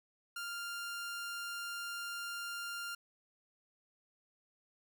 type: tone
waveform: sawtooth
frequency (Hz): 1396.9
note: F6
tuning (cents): 0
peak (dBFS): -36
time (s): 0.36-2.95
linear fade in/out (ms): 5
effects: none